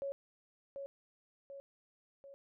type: tone with echo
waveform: sine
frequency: 554.4 Hz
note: C#5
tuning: in tune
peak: -36 dBFS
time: 0.02-0.12 s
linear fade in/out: 0 ms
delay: 740 ms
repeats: 3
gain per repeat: -5 dB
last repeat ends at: 2.34 s
effects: none